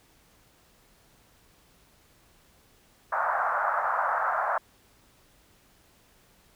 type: band-pass noise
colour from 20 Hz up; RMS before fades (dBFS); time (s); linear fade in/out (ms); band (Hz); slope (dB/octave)
white; -27; 3.12-4.58; 5; 620 to 1500; 48
effects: pink hiss -61 dBFS RMS until 6.55 s